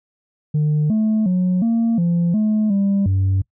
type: tone with pitch steps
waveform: sine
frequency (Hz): 150.9 / 217.3 / 182.2 / 229.6 / 171.7 / 214.6 / 198.3 / 95.8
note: D3 / A3 / F#3 / A#3 / F3 / A3 / G3 / G2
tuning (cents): +47 / -21 / -26 / -26 / -29 / -43 / +20 / -39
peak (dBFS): -12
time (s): 0.54-3.42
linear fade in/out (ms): 10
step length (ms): 360
effects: noise-tail reverb RT60 0.1 s tail -24 dB re dry + tanh soft clip ceiling -13 dBFS